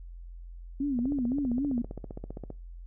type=tone with vibrato; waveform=sine; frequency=261.6 Hz; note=C4; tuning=in tune; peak=-26 dBFS; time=0.8-1.82 s; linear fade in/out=5 ms; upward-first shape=sine; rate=3.8 Hz; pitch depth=180 cents each way
type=click train; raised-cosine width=2 ms; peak=-25 dBFS; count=24; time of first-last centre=0.99-2.503 s; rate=15.2 Hz
effects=noise-tail reverb RT60 0.3 s tail -23 dB re dry + added 43 Hz sine -41 dBFS peak until 2.86 s